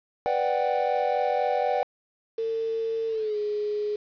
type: chord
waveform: triangle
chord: G major seventh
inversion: first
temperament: equal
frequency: 493.9 / 587.3 / 740 / 784 Hz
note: B4 / D5 / F#5 / G5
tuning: 0 / 0 / 0 / 0 cents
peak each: -26 dBFS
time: 0.26-1.83 s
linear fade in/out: 0 ms
type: tone with pitch glide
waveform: sine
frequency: 451.1 to 418.5 Hz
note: A4 to G#4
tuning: +43 to +13 cents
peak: -25 dBFS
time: 2.38-3.96 s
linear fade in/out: 5 ms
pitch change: -130 cents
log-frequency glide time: 3.08-3.37 s
effects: resampled to 11025 Hz + 8-bit